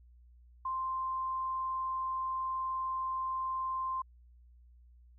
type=tone; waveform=sine; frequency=1046.5 Hz; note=C6; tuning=in tune; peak=-32 dBFS; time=0.65-4.02 s; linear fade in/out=5 ms; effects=added 60 Hz sine -56 dBFS peak until 5.18 s